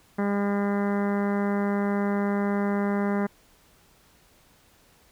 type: harmonic tone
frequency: 201.8 Hz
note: G#3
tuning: 49 cents flat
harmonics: 1 / 2 / 3 / 4 / 5 / 6 / 7 / 8 / 9 / 10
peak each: -24 / -30 / -34 / -36 / -38 / -40 / -41 / -42 / -43 / -44 dBFS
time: 0.18-3.27 s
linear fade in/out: 10 ms
effects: pink hiss -59 dBFS RMS until 5.11 s